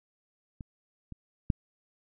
clicks, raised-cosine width 5 ms, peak -28 / -29 / -12 dBFS, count 3, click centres 0.608 / 1.123 / 1.502 s, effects none

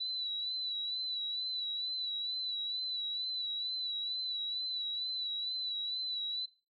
sine tone with vibrato, 3959 Hz, B7, 3 cents sharp, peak -34 dBFS, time 0-6.46 s, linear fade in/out 10 ms, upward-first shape sine, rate 2.2 Hz, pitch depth 43 cents each way, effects noise-tail reverb RT60 0.3 s tail -19 dB re dry

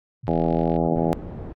sine exponential two-way sweep, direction down then up, 144.8 to 36.47 to 62.8 Hz, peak -31 dBFS, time 0.23-0.88 s, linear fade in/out 10 ms, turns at 0.37 s
click train, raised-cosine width 0.3 ms, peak -30 dBFS, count 24, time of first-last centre 0.27-0.763 s, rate 46.7 Hz
harmonic tone, 82.41 Hz, E2, in tune, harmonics 2 / 3 / 4 / 5 / 6 / 7 / 8 / 9 / 10, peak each -24 / -26 / -27 / -28 / -29 / -29 / -30 / -31 / -31 dBFS, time 0.28-1.13 s, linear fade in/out 0 ms
pink low-pass noise, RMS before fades -34 dBFS, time 0.95-1.53 s, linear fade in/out 10 ms, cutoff 510 Hz, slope 12 dB/octave
effects AAC 48 kbps

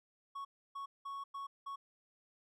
triangle tone bursts at uneven times, 1108.7 Hz, C#6, in tune, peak -39 dBFS, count 5, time 0.35-0.45 / 0.75-0.86 / 1.05-1.24 / 1.34-1.47 / 1.66-1.76 s, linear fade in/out 10 ms, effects none

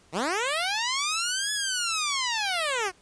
10% pulse linear two-way sweep, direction up then down, 140 to 1713 to 349.4 Hz, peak -17 dBFS, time 0.12-2.92 s, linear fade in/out 50 ms, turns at 1.52 s, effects pink hiss -59 dBFS RMS until 3.01 s + resampled to 22050 Hz

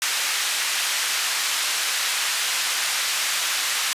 pink band-pass noise, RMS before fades -24 dBFS, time 0.02-3.93 s, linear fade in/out 0 ms, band 1700 to 10000 Hz, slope 12 dB/octave, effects resampled to 32000 Hz

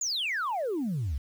sine exponential sweep, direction down, 7200 to 61.4 Hz, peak -26 dBFS, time 0.01-1.18 s, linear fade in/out 5 ms, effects tanh soft clip ceiling -25 dBFS + 9-bit

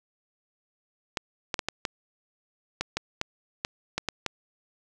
clicks, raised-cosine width 0.2 ms, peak -10 dBFS, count 12, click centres 1.172 / 1.542 / 1.592 / 1.686 / 1.852 / 2.81 / 2.97 / 3.214 / 3.649 / 3.98 / 4.087 / 4.263 s, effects none

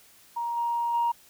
sine tone with level steps, 941 Hz, A#5, 16 cents sharp, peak -27 / -24 / -21 dBFS, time 0.36-1.12 s, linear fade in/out 10 ms, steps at 0.56 / 0.93 s, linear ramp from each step 20 ms, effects tanh soft clip ceiling -18 dBFS + white hiss -56 dBFS RMS until 1.29 s

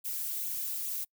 violet noise with flanger, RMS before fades -35 dBFS, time 0.04-1.05 s, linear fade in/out 20 ms, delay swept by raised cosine 0.28 to 4.58 ms, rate 2.4 Hz, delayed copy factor +0.7, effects noise-tail reverb RT60 0.1 s tail -26 dB re dry

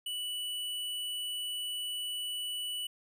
square tone, 2960 Hz, F#7, in tune, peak -35 dBFS, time 0.06-2.87 s, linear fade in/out 5 ms, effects none

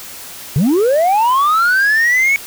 sine linear sweep, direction up, 123.47 to 2242 Hz, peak -7 dBFS, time 0.56-2.36 s, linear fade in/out 0 ms, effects tanh soft clip ceiling -9 dBFS + white hiss -32 dBFS RMS until 2.46 s

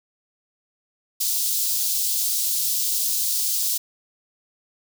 white high-pass noise, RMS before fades -23 dBFS, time 1.2-3.78 s, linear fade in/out 10 ms, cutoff 4000 Hz, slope 24 dB/octave, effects none

